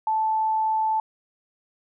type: tone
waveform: sine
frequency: 876 Hz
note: A5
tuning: 8 cents flat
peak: -20 dBFS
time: 0.07-1 s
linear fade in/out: 2 ms
effects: none